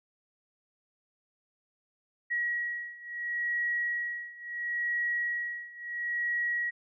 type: beating tone pair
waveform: sine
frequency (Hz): 1910 / 1910.73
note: A#6 / A#6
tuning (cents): +42 / +42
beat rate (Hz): 0.73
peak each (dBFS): -34 / -32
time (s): 2.3-6.71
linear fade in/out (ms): 20
effects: none